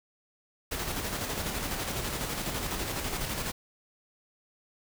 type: noise with tremolo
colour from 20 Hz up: pink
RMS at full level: -32 dBFS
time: 0.71-3.52 s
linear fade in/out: 10 ms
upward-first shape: square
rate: 12 Hz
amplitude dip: 35%
effects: none